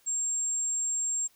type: tone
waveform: sine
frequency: 7459 Hz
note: A#8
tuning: in tune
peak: -27 dBFS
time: 0.06-1.28 s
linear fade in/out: 20 ms
effects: white hiss -64 dBFS RMS until 1.35 s